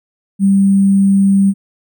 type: tone with sample-and-hold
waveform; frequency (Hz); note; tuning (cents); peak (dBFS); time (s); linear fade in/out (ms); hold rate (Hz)
sine; 196; G3; 0; -7; 0.39-1.54; 50; 8820
effects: none